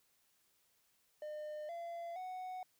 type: tone with pitch steps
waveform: triangle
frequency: 605 / 682 / 740 Hz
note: D#5 / F5 / F#5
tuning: -49 / -41 / 0 cents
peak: -40 dBFS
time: 1.22-2.63 s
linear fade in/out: 2 ms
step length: 470 ms
effects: white hiss -75 dBFS RMS until 2.79 s